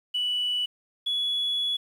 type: tone pair in turn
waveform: sine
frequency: 2960 / 3390 Hz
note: F#7 / G#7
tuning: 0 / +35 cents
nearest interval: major second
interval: 235 cents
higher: second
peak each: -23 dBFS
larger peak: neither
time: 0.14-0.66 / 1.06-1.77 s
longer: second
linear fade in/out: 10 ms
effects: tanh soft clip ceiling -20 dBFS + 9-bit